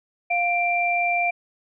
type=tone pair together; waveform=sine; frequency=701.3 / 2362 Hz; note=F5 / D7; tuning=+7 / +9 cents; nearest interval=octave + major sixth; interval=2102 cents; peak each=-22 / -22 dBFS; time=0.3-1.31 s; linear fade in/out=10 ms; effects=none

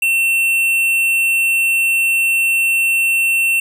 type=tone with tanh clipping; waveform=sine; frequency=2700 Hz; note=E7; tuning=41 cents sharp; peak=-14 dBFS; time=0.02-3.6 s; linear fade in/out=5 ms; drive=13 dB; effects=none

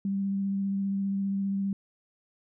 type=tone with vibrato; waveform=sine; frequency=196.6 Hz; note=G3; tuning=5 cents sharp; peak=-26 dBFS; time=0.05-1.73 s; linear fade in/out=2 ms; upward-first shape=sine; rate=15 Hz; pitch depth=12 cents each way; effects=none

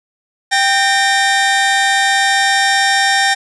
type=tone pair together; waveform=sawtooth; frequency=785 / 1831.8 Hz; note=G5 / A#6; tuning=+2 / -31 cents; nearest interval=octave + minor third; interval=1467 cents; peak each=-10 dBFS; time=0.51-3.35 s; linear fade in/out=20 ms; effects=resampled to 22050 Hz + 7-bit

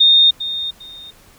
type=tone with echo; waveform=sine; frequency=3669 Hz; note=A#7; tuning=28 cents flat; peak=-7 dBFS; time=0-0.31 s; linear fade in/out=10 ms; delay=400 ms; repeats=2; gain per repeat=-13 dB; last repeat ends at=1.11 s; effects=pink hiss -48 dBFS RMS until 1.38 s

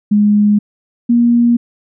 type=tone pair in turn; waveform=sine; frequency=207.7 / 237.4 Hz; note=G#3 / A#3; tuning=0 / +32 cents; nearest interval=major second; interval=232 cents; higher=second; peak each=-7 dBFS; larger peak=neither; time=0.11-0.59 / 1.09-1.57 s; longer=neither; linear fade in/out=10 ms; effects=none

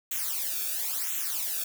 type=noise with flanger; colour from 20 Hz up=blue; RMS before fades=-31 dBFS; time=0.11-1.64 s; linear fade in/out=5 ms; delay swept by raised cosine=0.2 to 1.01 ms; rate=0.97 Hz; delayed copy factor=-1; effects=none

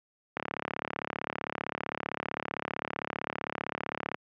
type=click train; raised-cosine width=0.5 ms; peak=-16 dBFS; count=135; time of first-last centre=0.37-4.145 s; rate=35.5 Hz; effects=high-pass 150 Hz 12 dB/octave

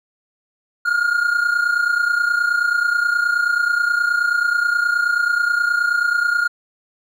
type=tone pair together; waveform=triangle; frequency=1396.9 / 1426.3 Hz; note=F6 / F6; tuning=0 / +36 cents; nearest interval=unison; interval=36 cents; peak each=-19 / -15 dBFS; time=0.85-6.48 s; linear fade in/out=10 ms; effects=none

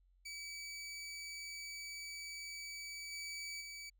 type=tone with level steps; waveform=20% pulse; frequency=2291 Hz; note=D7; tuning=44 cents flat; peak=-40 / -38 / -42 dBFS; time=0.25-3.9 s; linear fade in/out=10 ms; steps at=3.11 / 3.6 s; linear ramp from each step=20 ms; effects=added 45 Hz sine -67 dBFS peak until 3.99 s

